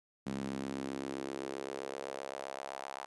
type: tone with high-pass filter sweep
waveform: sawtooth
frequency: 67.7 Hz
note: C#2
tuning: 40 cents flat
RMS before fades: -41 dBFS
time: 0.26-3.06 s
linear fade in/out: 10 ms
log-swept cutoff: 200 to 820 Hz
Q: 2.5
effects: resampled to 24000 Hz